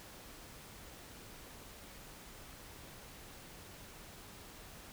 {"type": "silence", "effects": ["pink hiss -53 dBFS RMS until 4.92 s"]}